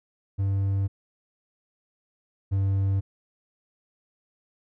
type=tone pair in turn; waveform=triangle; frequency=98 / 97.5 Hz; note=G2 / G2; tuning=0 / -9 cents; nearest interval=unison; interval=9 cents; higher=first; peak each=-20 / -19 dBFS; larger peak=second; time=0.38-0.88 / 2.51-3.01 s; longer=neither; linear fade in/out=20 ms; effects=none